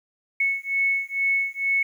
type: beating tone pair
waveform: sine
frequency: 2203 / 2205.2 Hz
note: C#7 / C#7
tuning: -11 / -10 cents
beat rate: 2.2 Hz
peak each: -24 dBFS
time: 0.4-1.83 s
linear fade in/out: 5 ms
effects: 9-bit